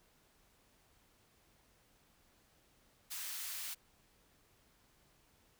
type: high-pass noise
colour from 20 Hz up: white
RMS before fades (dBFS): -43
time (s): 3.1-3.75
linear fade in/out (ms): 20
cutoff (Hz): 1300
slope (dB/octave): 12
effects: pink hiss -70 dBFS RMS until 5.59 s